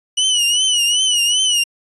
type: tone with vibrato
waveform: sawtooth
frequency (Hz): 2938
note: F#7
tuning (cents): -13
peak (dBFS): -10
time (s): 0.17-1.64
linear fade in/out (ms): 10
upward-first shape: triangle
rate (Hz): 2.6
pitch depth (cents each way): 100
effects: resampled to 24000 Hz